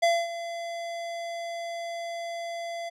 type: tone with ADSR envelope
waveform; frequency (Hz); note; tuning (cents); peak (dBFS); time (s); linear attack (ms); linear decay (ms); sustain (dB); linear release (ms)
square; 680; F5; -46; -19; 0.02-2.9; 14; 240; -14; 18
effects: low-pass 7000 Hz 12 dB/octave